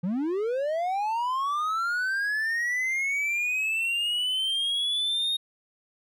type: linear sweep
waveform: triangle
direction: up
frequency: 164.81 to 3729 Hz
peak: -23 dBFS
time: 0.03-5.37 s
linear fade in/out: 10 ms
effects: none